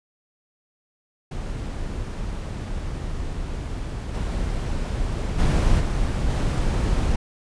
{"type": "noise with level steps", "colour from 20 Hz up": "brown", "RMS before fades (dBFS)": [-29, -25, -18, -23, -21], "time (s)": [1.31, 7.16], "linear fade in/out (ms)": 5, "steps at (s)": [4.13, 5.38, 5.79, 6.29], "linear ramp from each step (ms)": 20, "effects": ["resampled to 22050 Hz"]}